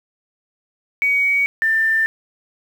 sine tone pair in turn, 2251 / 1786.6 Hz, C#7 / A6, +26 / +26 cents, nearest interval major third, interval 400 cents, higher first, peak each -14 dBFS, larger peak neither, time 1.02-1.46 / 1.62-2.06 s, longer neither, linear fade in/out 0 ms, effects 7-bit

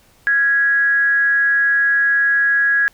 sine tone with frequency modulation, 1661.2 Hz, G#6, in tune, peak -12 dBFS, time 0.27-2.88 s, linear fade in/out 0 ms, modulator 273 Hz, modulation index 0.26, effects pink hiss -53 dBFS RMS until 2.93 s

